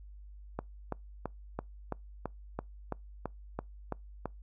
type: click train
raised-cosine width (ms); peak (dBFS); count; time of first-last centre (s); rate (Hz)
1; -20; 12; 0.59-4.257; 3
effects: noise-tail reverb RT60 0.2 s tail -26 dB re dry + added 50 Hz sine -47 dBFS peak until 4.42 s